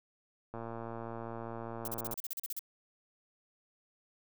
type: click train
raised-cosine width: 1 ms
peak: -28 dBFS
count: 185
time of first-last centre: 0.54-2.14 s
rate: 115 Hz
type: noise bursts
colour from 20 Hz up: violet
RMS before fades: -38 dBFS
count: 12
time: 1.85-2.592 s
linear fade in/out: 2 ms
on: 27 ms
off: 38 ms
effects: none